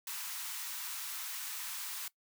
white high-pass noise, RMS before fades -41 dBFS, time 0.07-2.08 s, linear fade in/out 2 ms, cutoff 870 Hz, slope 48 dB/octave, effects noise-tail reverb RT60 0.1 s tail -20 dB re dry

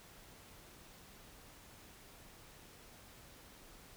silence, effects pink hiss -58 dBFS RMS until 3.96 s

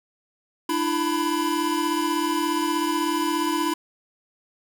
square tone cluster, 300.2 / 336.8 / 995 Hz, D4 / E4 / B5, +38 / +37 / +13 cents, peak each -27 / -27 / -27 dBFS, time 0.69-3.74 s, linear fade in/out 5 ms, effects none

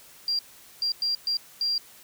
sine tone bursts at uneven times, 4759 Hz, D8, 22 cents sharp, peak -23 dBFS, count 5, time 0.28-0.39 / 0.82-0.92 / 1.02-1.15 / 1.27-1.37 / 1.61-1.78 s, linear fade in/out 2 ms, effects white hiss -51 dBFS RMS until 2.03 s

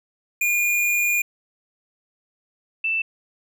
square / sine tone pair in turn, 2425 / 2656 Hz, D#7 / E7, -45 / +12 cents, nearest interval major second, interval 157 cents, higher second, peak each -19 / -20 dBFS, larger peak first, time 0.41-1.22 / 2.84-3.02 s, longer first, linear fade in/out 5 ms, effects none

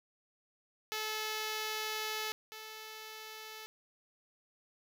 5% pulse tone pair in turn, 432.7 / 436 Hz, A4 / A4, -29 / -16 cents, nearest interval unison, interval 13 cents, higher second, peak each -24 / -34 dBFS, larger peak first, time 0.92-2.32 / 2.52-3.66 s, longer first, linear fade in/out 0 ms, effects none

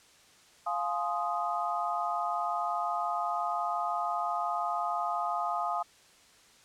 sine chord, F minor seventh, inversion none, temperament equal with one note detuned, 698.5 / 844.2 / 1046.5 / 1244.5 Hz, F5 / Ab5 / C6 / Eb6, 0 / +28 / 0 / 0 cents, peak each -33 / -35 / -38 / -33 dBFS, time 0.66-5.83 s, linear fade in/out 10 ms, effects white hiss -59 dBFS RMS until 6.64 s + low-pass 8000 Hz 12 dB/octave

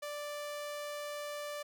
sawtooth tone, 587.3 Hz, D5, in tune, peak -35 dBFS, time 0.02-1.63 s, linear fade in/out 10 ms, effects none

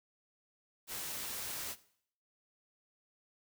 white noise, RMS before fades -41 dBFS, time 0.87-1.76 s, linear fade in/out 50 ms, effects noise-tail reverb RT60 0.6 s tail -17 dB re dry

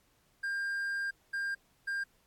triangle tone bursts at uneven times, 1600 Hz, G6, 35 cents sharp, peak -30 dBFS, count 3, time 0.43-1.11 / 1.33-1.55 / 1.87-2.04 s, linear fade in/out 10 ms, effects pink hiss -70 dBFS RMS until 2.26 s + AAC 64 kbps

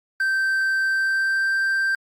triangle tone with pitch glide, 1558 to 1570.7 Hz, G6 to G6, -11 to +3 cents, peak -17 dBFS, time 0.2-1.95 s, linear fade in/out 2 ms, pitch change +14 cents, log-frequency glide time 0.83-1.54 s, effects Opus 32 kbps

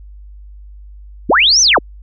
sine linear two-way sweep, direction up then down, 116.54 to 6272 to 116.54 Hz, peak -7 dBFS, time 1.29-1.79 s, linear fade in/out 10 ms, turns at 1.61 s, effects added 50 Hz sine -33 dBFS peak until 2.02 s

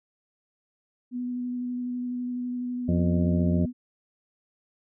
sine tone with vibrato, 246.9 Hz, B3, in tune, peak -28 dBFS, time 1.11-3.73 s, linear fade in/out 50 ms, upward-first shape square, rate 12 Hz, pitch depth 9 cents each way
harmonic tone, 87.31 Hz, F2, in tune, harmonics 1 / 2 / 3 / 4 / 5 / 6 / 7, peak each -26 / -23 / -35 / -34 / -42 / -44 / -35 dBFS, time 2.88-3.66 s, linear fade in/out 10 ms
effects none

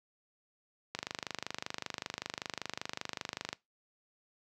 click train, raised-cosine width 0.2 ms, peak -18 dBFS, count 66, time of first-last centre 0.95-3.529 s, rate 25.2 Hz, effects noise-tail reverb RT60 0.2 s tail -21 dB re dry + high-pass 100 Hz 12 dB/octave

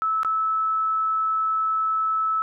sine tone with dropouts, 1305 Hz, E6, 18 cents flat, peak -20 dBFS, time 0.02-2.42 s, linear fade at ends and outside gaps 0 ms, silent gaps 0.232-0.248 s, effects none

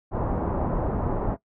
pink low-pass noise, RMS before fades -26 dBFS, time 0.11-1.37 s, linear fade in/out 50 ms, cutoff 1000 Hz, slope 24 dB/octave, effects noise-tail reverb RT60 0.1 s tail -18 dB re dry

